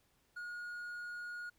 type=tone; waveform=triangle; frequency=1439 Hz; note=F#6; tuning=49 cents flat; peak=-40 dBFS; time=0.36-1.5 s; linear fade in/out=10 ms; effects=pink hiss -74 dBFS RMS until 1.58 s